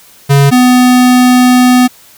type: tone pair in turn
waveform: square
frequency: 140 / 250 Hz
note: C#3 / B3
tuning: +18 / +21 cents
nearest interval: minor seventh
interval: 1003 cents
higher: second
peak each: -4 dBFS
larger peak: neither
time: 0.29-0.51 / 0.51-1.88 s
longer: second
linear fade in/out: 20 ms
effects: white hiss -40 dBFS RMS until 2.17 s